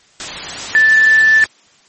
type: tone in noise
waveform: sine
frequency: 1760 Hz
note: A6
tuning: in tune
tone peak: -6 dBFS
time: 0.75-1.44 s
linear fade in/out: 0 ms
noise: white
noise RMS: -24 dBFS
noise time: 0.2-1.46 s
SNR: +15 dB
effects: white hiss -50 dBFS RMS until 1.88 s + MP3 32 kbps